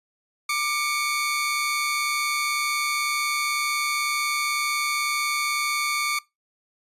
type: tone pair together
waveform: sawtooth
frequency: 1188 / 2234 Hz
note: D6 / C#7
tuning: +20 / +13 cents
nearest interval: major seventh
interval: 1093 cents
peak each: -22 dBFS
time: 0.49-6.19 s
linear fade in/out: 5 ms
effects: noise-tail reverb RT60 0.2 s tail -22 dB re dry + resampled to 32000 Hz